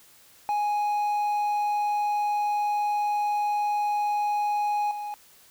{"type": "tone with level steps", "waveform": "triangle", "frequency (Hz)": 830.6, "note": "G#5", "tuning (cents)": 0, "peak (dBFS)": [-21, -29], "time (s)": [0.49, 5.14], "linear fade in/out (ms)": 0, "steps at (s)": 4.91, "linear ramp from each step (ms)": 2, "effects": ["white hiss -55 dBFS RMS until 5.5 s"]}